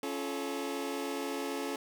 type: chord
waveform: sawtooth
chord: Db augmented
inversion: none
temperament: just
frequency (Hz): 277.2 / 346.5 / 433.1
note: Db4 / F4 / A4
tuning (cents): 0 / -14 / -27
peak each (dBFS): -33 / -37 / -34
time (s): 0.03-1.76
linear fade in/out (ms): 2
effects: none